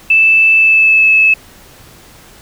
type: tone with pitch glide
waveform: sine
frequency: 2637 to 2602 Hz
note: E7 to E7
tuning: 0 to -23 cents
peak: -5 dBFS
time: 0.1-1.34 s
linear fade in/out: 5 ms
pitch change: -23 cents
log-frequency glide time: 0.56-1.1 s
effects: pink hiss -40 dBFS RMS until 2.41 s